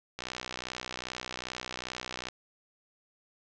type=click train; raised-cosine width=0.2 ms; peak=-18 dBFS; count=132; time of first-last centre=0.19-2.286 s; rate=62.5 Hz; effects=low-pass 7000 Hz 12 dB/octave